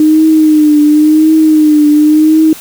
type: tone with vibrato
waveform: sine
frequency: 306.5 Hz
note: D#4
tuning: 26 cents flat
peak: -3 dBFS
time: 0-2.53 s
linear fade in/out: 2 ms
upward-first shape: triangle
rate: 0.93 Hz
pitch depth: 61 cents each way
effects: white hiss -30 dBFS RMS until 2.6 s